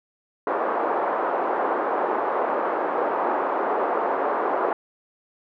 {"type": "band-pass noise", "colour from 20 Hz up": "white", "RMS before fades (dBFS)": -24, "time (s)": [0.47, 4.73], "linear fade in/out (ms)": 2, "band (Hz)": [330, 1100], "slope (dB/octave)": 24, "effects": []}